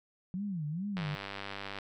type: tone with vibrato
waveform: sine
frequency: 174.61 Hz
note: F3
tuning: in tune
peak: -33 dBFS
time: 0.34-1.15 s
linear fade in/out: 0 ms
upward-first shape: sine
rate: 2.3 Hz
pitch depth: 290 cents each way
type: click train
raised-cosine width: 0.3 ms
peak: -23 dBFS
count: 82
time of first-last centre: 0.97-1.787 s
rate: 99.2 Hz
effects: none

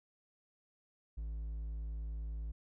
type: tone with hard clipping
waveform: triangle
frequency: 55 Hz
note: A1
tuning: in tune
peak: -39 dBFS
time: 1.17-2.52 s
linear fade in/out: 10 ms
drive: 6 dB
effects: none

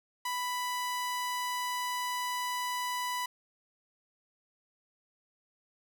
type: tone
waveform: sawtooth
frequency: 990 Hz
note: B5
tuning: 4 cents sharp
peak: -28 dBFS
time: 0.25-3.26 s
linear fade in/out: 5 ms
effects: 11-bit

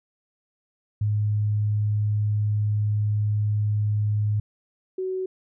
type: tone pair in turn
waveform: sine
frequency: 105.1 / 374.5 Hz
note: G#2 / F#4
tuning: +21 / +21 cents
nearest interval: octave + minor seventh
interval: 2200 cents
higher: second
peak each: -20 / -25 dBFS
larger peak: first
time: 1.01-4.4 / 4.98-5.26 s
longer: first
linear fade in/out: 5 ms
effects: none

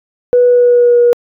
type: tone with pitch glide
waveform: sine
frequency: 490.8 to 480.1 Hz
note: B4 to B4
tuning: -11 to -49 cents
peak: -4 dBFS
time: 0.33-1.13 s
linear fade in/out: 0 ms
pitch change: -38 cents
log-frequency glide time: 0.46-0.99 s
effects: tanh soft clip ceiling 0 dBFS

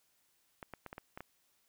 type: clicks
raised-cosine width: 0.5 ms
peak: -29 dBFS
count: 7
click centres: 0.628 / 0.737 / 0.863 / 0.929 / 0.981 / 1.175 / 1.206 s
effects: white hiss -74 dBFS RMS until 1.68 s

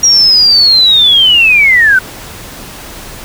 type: linear sweep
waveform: sine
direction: down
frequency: 5710 to 1480 Hz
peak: -3 dBFS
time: 0.03-1.99 s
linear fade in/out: 5 ms
effects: pink hiss -28 dBFS RMS until 3.24 s

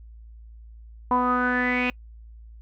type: tone with low-pass filter sweep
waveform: sawtooth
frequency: 248.6 Hz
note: B3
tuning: 12 cents sharp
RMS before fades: -23 dBFS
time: 1.11-1.9 s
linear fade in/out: 0 ms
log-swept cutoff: 970 to 2600 Hz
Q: 8.7
effects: noise-tail reverb RT60 0.1 s tail -25 dB re dry + added 56 Hz sine -42 dBFS peak until 2.61 s

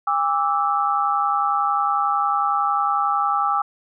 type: tone cluster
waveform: sine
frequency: 809 / 1165 / 1316 Hz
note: G#5 / D6 / E6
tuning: -46 / -14 / -3 cents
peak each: -22 dBFS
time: 0.07-3.62 s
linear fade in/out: 5 ms
effects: none

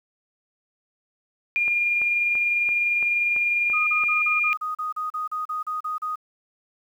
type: tone with tremolo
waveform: sine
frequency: 2411 Hz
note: D7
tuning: 45 cents sharp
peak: -18 dBFS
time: 1.56-4.53 s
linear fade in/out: 0 ms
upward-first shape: triangle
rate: 20 Hz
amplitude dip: 30%
type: click train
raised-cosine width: 0.5 ms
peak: -23 dBFS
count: 8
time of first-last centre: 1.68-4.037 s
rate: 2.97 Hz
type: tone bursts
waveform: sine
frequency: 1244.5 Hz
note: D#6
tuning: in tune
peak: -25 dBFS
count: 14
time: 3.73-6.158 s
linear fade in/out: 10 ms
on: 140 ms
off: 36 ms
effects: 9-bit

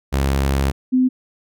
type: tone pair in turn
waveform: sawtooth / sine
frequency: 68.3 / 255.6 Hz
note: C#2 / C4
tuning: -25 / -40 cents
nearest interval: octave + major seventh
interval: 2285 cents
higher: second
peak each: -12 dBFS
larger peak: neither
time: 0.12-0.72 / 0.92-1.09 s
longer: first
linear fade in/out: 20 ms
effects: none

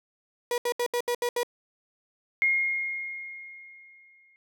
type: tone bursts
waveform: 35% pulse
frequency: 482.9 Hz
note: B4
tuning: 39 cents flat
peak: -23 dBFS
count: 7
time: 0.51-1.432 s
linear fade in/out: 2 ms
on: 70 ms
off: 72 ms
type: tone with exponential decay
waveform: sine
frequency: 2141 Hz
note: C7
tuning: 39 cents sharp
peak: -19 dBFS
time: 2.42-4.36 s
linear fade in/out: 0 ms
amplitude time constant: 420 ms
effects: none

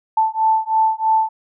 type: beating tone pair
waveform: sine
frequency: 880 / 883.1 Hz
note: A5 / A5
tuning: 0 / +6 cents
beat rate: 3.1 Hz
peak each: -17 dBFS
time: 0.17-1.29 s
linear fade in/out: 5 ms
effects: none

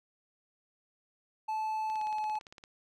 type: tone with pitch glide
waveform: triangle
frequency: 870 to 856.5 Hz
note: A5 to A5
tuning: -20 to -47 cents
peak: -29 dBFS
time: 1.48-2.39 s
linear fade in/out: 10 ms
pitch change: -27 cents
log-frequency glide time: 1.96-2.01 s
type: click train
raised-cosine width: 0.2 ms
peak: -32 dBFS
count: 14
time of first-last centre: 1.9-2.639 s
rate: 17.6 Hz
effects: none

